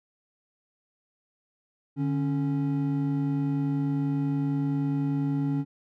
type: tone pair together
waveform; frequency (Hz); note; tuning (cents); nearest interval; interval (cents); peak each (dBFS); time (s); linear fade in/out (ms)
triangle; 146.83 / 277.2; D3 / C#4; 0 / 0; major seventh; 1100; -25; 1.96-5.65; 50
effects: none